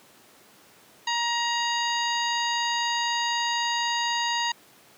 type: harmonic tone with a mistuned harmonic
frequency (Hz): 944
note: A#5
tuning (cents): +22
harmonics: 1 / 2 / 3 / 4 / 5 / 7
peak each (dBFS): -27 / -30 / -32 / -33 / -34 / -35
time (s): 1.07-4.52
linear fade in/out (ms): 5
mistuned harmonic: 5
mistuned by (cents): +17
effects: pink hiss -54 dBFS RMS until 4.97 s + high-pass 200 Hz 12 dB/octave